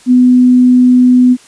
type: tone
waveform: sine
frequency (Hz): 250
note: B3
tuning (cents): +21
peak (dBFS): -3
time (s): 0.06-1.37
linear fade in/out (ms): 50
effects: white hiss -41 dBFS RMS until 1.47 s + resampled to 22050 Hz